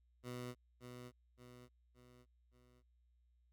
15% pulse tone with echo, 123.47 Hz, B2, in tune, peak -38 dBFS, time 0.23-0.55 s, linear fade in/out 50 ms, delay 570 ms, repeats 4, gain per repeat -6 dB, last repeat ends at 2.83 s, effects added 60 Hz sine -70 dBFS peak until 3.52 s

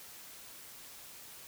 silence, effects white hiss -51 dBFS RMS until 1.47 s

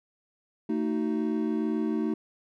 triangle chord, D# diminished, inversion second, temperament just, 224 / 311.1 / 373.4 Hz, A3 / D#4 / F#4, +31 / 0 / +16 cents, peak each -27 / -27 / -31 dBFS, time 0.69-2.14 s, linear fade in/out 5 ms, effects none

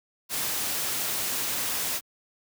white noise, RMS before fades -29 dBFS, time 0.29-2.01 s, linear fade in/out 50 ms, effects high-pass 80 Hz 12 dB/octave

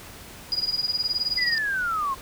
sine tone with tremolo, 4900 Hz, D#8, 27 cents flat, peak -19 dBFS, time 0.52-1.58 s, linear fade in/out 0 ms, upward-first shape triangle, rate 19 Hz, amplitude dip 95%
sine linear sweep, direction down, 2043 to 1041 Hz, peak -23 dBFS, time 1.37-2.15 s, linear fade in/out 20 ms
effects pink hiss -43 dBFS RMS until 2.21 s

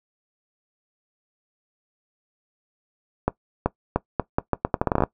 accelerating click train, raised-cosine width 1 ms, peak -5 dBFS, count 16, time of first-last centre 3.28-5.037 s, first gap 380 ms, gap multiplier 0.79, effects noise-tail reverb RT60 0.1 s tail -19 dB re dry

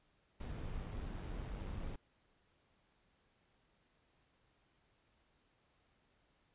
brown noise with amplitude modulation, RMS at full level -42 dBFS, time 0.4-1.96 s, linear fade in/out 5 ms, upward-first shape sine, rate 98.5 Hz, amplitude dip 35%, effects pink hiss -75 dBFS RMS until 6.54 s + resampled to 8000 Hz

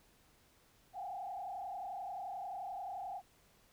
sine tone with frequency modulation, 760 Hz, F#5, 46 cents sharp, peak -40 dBFS, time 0.93-3.22 s, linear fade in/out 50 ms, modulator 31.4 Hz, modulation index 1.8, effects pink hiss -68 dBFS RMS until 3.72 s

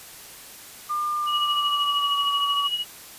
sine tone with pitch glide, 1200 to 1137.9 Hz, D6 to C#6, +37 to +45 cents, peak -23 dBFS, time 0.89-2.68 s, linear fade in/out 20 ms, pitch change -92 cents, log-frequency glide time 1.17-2.18 s
sine tone with tremolo, 2907 Hz, F#7, 31 cents flat, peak -20 dBFS, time 1.26-2.85 s, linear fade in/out 50 ms, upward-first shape triangle, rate 13 Hz, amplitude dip 75%
effects white hiss -43 dBFS RMS until 3.18 s + resampled to 32000 Hz

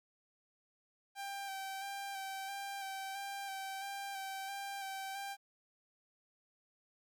sawtooth tone with vibrato, 784 Hz, G5, in tune, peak -37 dBFS, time 1.15-5.37 s, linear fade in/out 50 ms, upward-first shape square, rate 1.5 Hz, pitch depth 20 cents each way, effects 13-bit

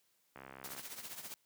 click train, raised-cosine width 0.5 ms, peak -34 dBFS, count 30, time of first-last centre 0.36-0.795 s, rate 66.7 Hz
white noise with tremolo, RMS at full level -44 dBFS, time 0.64-1.34 s, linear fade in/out 0 ms, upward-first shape triangle, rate 15 Hz, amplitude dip 75%
effects white hiss -75 dBFS RMS until 1.45 s + high-pass 100 Hz 12 dB/octave

